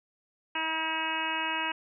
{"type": "harmonic tone", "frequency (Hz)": 320, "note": "D#4", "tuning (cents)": 49, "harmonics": [1, 2, 3, 4, 5, 6, 7, 8, 9], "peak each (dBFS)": [-41, -44, -33, -41, -36, -40, -40, -35, -36], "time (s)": [0.55, 1.72], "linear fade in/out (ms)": 5, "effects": []}